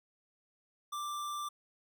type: tone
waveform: square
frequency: 1179 Hz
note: D6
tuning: 6 cents sharp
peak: -37 dBFS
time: 0.92-1.49 s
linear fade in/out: 10 ms
effects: none